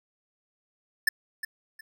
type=tone with echo; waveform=square; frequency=1760 Hz; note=A6; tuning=in tune; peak=-19 dBFS; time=1.07-1.09 s; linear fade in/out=5 ms; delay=360 ms; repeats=2; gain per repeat=-12 dB; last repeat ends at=1.81 s; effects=none